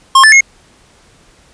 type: tone with pitch steps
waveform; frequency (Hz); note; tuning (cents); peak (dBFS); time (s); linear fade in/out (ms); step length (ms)
square; 1071 / 1753 / 2160; C6 / A6 / C#7; +40 / -7 / -45; -3; 0.15-0.408; 5; 86
effects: pink hiss -47 dBFS RMS until 1.53 s + resampled to 22050 Hz